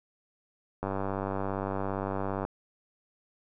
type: click train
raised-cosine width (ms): 1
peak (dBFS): -18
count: 159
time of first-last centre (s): 0.83-2.451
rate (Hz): 97.5
effects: none